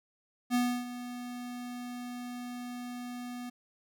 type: tone with ADSR envelope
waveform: square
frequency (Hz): 245.2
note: B3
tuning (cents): -12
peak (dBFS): -25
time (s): 0.5-3.5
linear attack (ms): 45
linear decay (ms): 300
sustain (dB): -14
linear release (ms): 10
effects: none